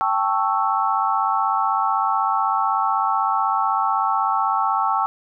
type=chord; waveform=sine; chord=A dominant seventh; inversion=third; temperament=equal; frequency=784 / 880 / 1108.7 / 1318.5 Hz; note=G5 / A5 / C#6 / E6; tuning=0 / 0 / 0 / 0 cents; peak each=-23 dBFS; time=0.01-5.06 s; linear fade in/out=0 ms; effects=none